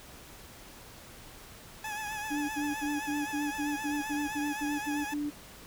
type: tone with vibrato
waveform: 20% pulse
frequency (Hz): 850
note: G#5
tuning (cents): +40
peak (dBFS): -30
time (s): 1.84-5.14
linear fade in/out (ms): 5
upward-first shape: triangle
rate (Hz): 7.7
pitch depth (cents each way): 59
type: tone bursts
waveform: sine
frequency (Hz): 293.7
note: D4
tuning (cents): 0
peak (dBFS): -30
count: 12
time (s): 2.3-5.306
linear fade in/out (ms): 20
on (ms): 190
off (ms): 66
effects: pink hiss -50 dBFS RMS until 5.66 s